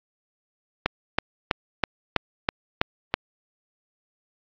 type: click train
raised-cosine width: 0.3 ms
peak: -3 dBFS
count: 8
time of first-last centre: 0.86-3.14 s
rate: 3.07 Hz
effects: low-pass 4000 Hz 12 dB/octave + AAC 64 kbps